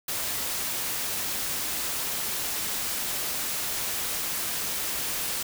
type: noise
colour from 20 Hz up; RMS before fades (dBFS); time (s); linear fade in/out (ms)
white; -30; 0.08-5.43; 5
effects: none